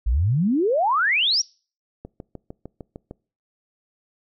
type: exponential sweep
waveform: sine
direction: up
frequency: 49.99 to 5920 Hz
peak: -17 dBFS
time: 0.06-1.42 s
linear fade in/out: 10 ms
type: click train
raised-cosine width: 2 ms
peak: -22 dBFS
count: 8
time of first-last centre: 2.05-3.111 s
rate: 6.6 Hz
effects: noise-tail reverb RT60 0.4 s tail -25 dB re dry